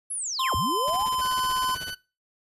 sine linear two-way sweep, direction down then up, 11200 to 57.6 to 908 Hz, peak -28 dBFS, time 0.1-1.07 s, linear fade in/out 10 ms, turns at 0.55 s
square tone with pitch glide, 1046.5 to 1025 Hz, C6 to C6, 0 to -36 cents, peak -25 dBFS, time 0.39-1.75 s, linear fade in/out 5 ms, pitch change -36 cents, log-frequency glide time 0.55-0.75 s
pink noise with tremolo, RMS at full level -38 dBFS, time 0.87-1.94 s, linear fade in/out 10 ms, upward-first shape sine, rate 16 Hz, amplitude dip 95%
20% pulse tone, 1500 Hz, F#6, 23 cents sharp, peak -27 dBFS, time 1.21-1.95 s, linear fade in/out 10 ms
effects noise-tail reverb RT60 0.3 s tail -21 dB re dry + resampled to 32000 Hz

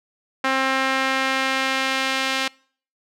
sawtooth tone with band-pass filter sweep, 265.6 Hz, C4, 26 cents sharp, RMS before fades -22 dBFS, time 0.44-2.48 s, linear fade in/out 5 ms, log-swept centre 1600 to 3000 Hz, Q 0.99, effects noise-tail reverb RT60 0.5 s tail -25 dB re dry

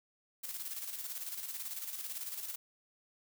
blue noise with tremolo, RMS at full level -40 dBFS, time 0.43-2.56 s, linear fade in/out 10 ms, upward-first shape square, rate 18 Hz, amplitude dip 50%, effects none

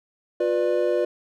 triangle chord, B diminished, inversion second, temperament just, 355.6 / 493.9 / 592.7 Hz, F4 / B4 / D5, +31 / 0 / +16 cents, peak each -22 dBFS, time 0.4-1.05 s, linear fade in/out 5 ms, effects none

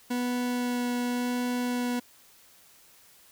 40% pulse tone with vibrato, 245.3 Hz, B3, 12 cents flat, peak -26 dBFS, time 0.1-2 s, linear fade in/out 10 ms, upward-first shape sine, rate 0.89 Hz, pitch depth 8 cents each way, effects white hiss -57 dBFS RMS until 3.31 s

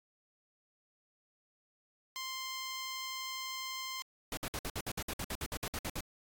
10% pulse tone, 1048 Hz, C6, 2 cents sharp, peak -30 dBFS, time 2.16-4.02 s, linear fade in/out 0 ms
pink noise bursts, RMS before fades -38 dBFS, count 16, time 4.32-6.007 s, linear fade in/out 2 ms, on 52 ms, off 57 ms
effects AAC 64 kbps

